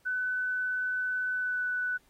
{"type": "tone with pitch glide", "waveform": "sine", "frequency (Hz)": [1503, 1490], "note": ["F#6", "F#6"], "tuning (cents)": [27, 12], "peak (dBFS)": -28, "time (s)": [0.05, 1.98], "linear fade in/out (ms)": 20, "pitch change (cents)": -15, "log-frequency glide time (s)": [1.3, 1.63], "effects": ["pink hiss -67 dBFS RMS until 2.09 s", "AAC 48 kbps"]}